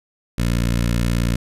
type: tone with notch filter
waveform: 15% pulse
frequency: 58.5 Hz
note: A#1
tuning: 7 cents sharp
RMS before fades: -19 dBFS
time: 0.38-1.36 s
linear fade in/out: 5 ms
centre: 780 Hz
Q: 0.89
effects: resampled to 32000 Hz